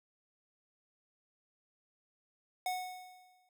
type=tone with exponential decay; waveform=square; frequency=735 Hz; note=F#5; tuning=12 cents flat; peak=-32 dBFS; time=2.66-3.49 s; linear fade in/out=2 ms; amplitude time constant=180 ms; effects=none